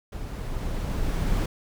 brown noise with level ramp, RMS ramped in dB -34 to -23 dBFS, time 0.12-1.46 s, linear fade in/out 5 ms, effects none

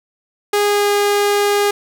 sawtooth tone with pitch glide, 411.4 to 408.6 Hz, G#4 to G#4, -16 to -28 cents, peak -9 dBFS, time 0.53-1.71 s, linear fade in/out 5 ms, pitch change -12 cents, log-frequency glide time 0.65-0.9 s, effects none

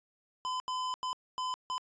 square tone bursts at uneven times, 1015 Hz, B5, 47 cents sharp, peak -33 dBFS, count 5, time 0.45-0.6 / 0.68-0.94 / 1.03-1.13 / 1.38-1.54 / 1.7-1.78 s, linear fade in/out 0 ms, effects resampled to 16000 Hz

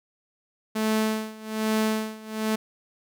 sawtooth tone with tremolo, 218 Hz, A3, 16 cents flat, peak -17 dBFS, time 0.75-2.56 s, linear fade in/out 10 ms, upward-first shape sine, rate 1.2 Hz, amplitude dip 90%, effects none

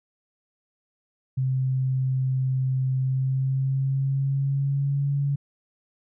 sine tone with pitch glide, 130.81 to 141.01 Hz, C3 to C#3, 0 to +30 cents, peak -21 dBFS, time 1.37-5.36 s, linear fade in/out 10 ms, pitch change +130 cents, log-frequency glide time 2.99-5.11 s, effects none

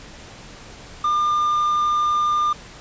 triangle tone, 1202 Hz, D6, 40 cents sharp, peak -15 dBFS, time 1.04-2.53 s, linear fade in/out 5 ms, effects pink hiss -41 dBFS RMS until 2.8 s + resampled to 16000 Hz

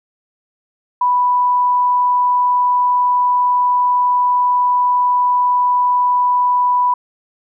sine tone, 987.8 Hz, B5, in tune, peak -11 dBFS, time 1.01-6.94 s, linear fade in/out 5 ms, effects none

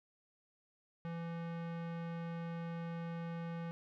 square tone with low-pass filter, 167.9 Hz, E3, 32 cents sharp, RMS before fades -42 dBFS, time 1.05-3.71 s, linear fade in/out 0 ms, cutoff 2200 Hz, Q 0.83, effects none

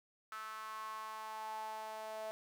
sawtooth tone with high-pass filter sweep, 217.9 Hz, A3, 17 cents flat, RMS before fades -45 dBFS, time 0.32-2.31 s, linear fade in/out 0 ms, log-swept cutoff 1300 to 680 Hz, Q 6.9, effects none

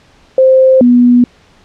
sine tone pair in turn, 523.3 / 244.2 Hz, C5 / B3, 0 / -19 cents, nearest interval octave + minor second, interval 1319 cents, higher first, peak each -3 dBFS, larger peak neither, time 0.38-0.81 / 0.81-1.24 s, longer neither, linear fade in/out 2 ms, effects pink hiss -46 dBFS RMS until 1.64 s + low-pass 5000 Hz 12 dB/octave

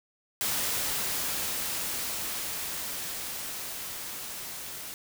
white noise with level ramp, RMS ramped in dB -29 to -40 dBFS, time 0.41-4.94 s, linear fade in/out 0 ms, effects none

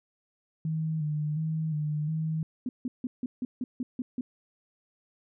sine tone with vibrato, 154.6 Hz, D#3, 11 cents flat, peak -27 dBFS, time 0.65-2.43 s, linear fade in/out 2 ms, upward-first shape square, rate 1.4 Hz, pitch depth 44 cents each way
sine tone bursts, 250 Hz, B3, 21 cents sharp, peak -28 dBFS, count 9, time 2.66-4.21 s, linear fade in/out 2 ms, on 30 ms, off 160 ms
effects none

